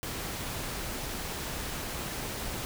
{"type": "noise", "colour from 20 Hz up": "pink", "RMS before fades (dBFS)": -36, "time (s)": [0.03, 2.65], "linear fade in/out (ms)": 0, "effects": []}